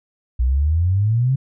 sine exponential sweep, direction up, 59.3 to 137.2 Hz, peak -14 dBFS, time 0.39-1.36 s, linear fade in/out 10 ms, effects none

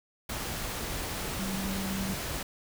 sine tone in noise, 192.9 Hz, G3, 28 cents flat, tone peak -32 dBFS, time 1.39-2.14 s, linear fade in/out 5 ms, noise pink, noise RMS -35 dBFS, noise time 0.29-2.43 s, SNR 0 dB, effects none

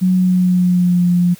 sine tone with pitch glide, 184.2 to 176.49 Hz, F#3 to F3, -7 to +18 cents, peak -10 dBFS, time 0.01-1.35 s, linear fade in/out 20 ms, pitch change -75 cents, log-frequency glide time 0.14-1.06 s, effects white hiss -43 dBFS RMS until 1.39 s

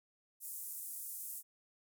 white band-pass noise, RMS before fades -45 dBFS, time 0.4-1.43 s, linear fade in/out 50 ms, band 8400 to 16000 Hz, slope 24 dB/octave, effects none

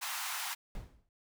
pink high-pass noise, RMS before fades -38 dBFS, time 0.01-0.55 s, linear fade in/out 20 ms, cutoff 790 Hz, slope 48 dB/octave
brown noise with exponential decay, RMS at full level -38 dBFS, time 0.75-1.09 s, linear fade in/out 1 ms, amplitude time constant 72 ms
effects none

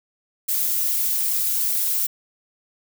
violet noise with flanger, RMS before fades -22 dBFS, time 0.48-2.07 s, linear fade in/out 10 ms, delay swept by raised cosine 0.92 to 6.62 ms, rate 2.4 Hz, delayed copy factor +0.75, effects none

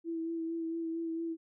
sine tone with vibrato, 329.6 Hz, E4, in tune, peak -33 dBFS, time 0.04-1.37 s, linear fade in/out 50 ms, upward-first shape sine, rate 4.4 Hz, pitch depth 21 cents each way, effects none

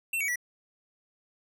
square tone with pitch steps, 2697 / 2256 / 1948 Hz, E7 / C#7 / B6, +39 / +30 / -24 cents, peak -28 dBFS, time 0.13-0.358 s, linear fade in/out 5 ms, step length 76 ms, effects none

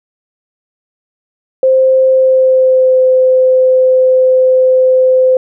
sine tone with pitch glide, 523.3 to 515.2 Hz, C5 to C5, 0 to -27 cents, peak -5 dBFS, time 1.63-5.37 s, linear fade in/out 2 ms, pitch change -27 cents, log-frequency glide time 2.1-2.99 s, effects none

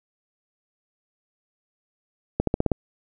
accelerating click train, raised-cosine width 2 ms, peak -7 dBFS, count 6, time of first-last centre 2.4-2.717 s, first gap 73 ms, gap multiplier 0.93, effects none

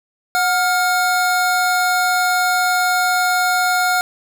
square tone pair together, 732 / 1406 Hz, F#5 / F6, -19 / +11 cents, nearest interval major seventh, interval 1130 cents, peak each -18 dBFS, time 0.35-4.01 s, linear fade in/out 0 ms, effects none

